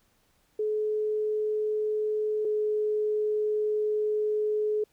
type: tone pair in turn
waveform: sine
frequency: 427.3 / 424.9 Hz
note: G#4 / G#4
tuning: +49 / +40 cents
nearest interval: unison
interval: 9 cents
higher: first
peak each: -25 / -24 dBFS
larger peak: second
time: 0.59-2.45 / 2.45-4.84 s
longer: second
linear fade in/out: 5 ms
effects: pink hiss -68 dBFS RMS until 4.92 s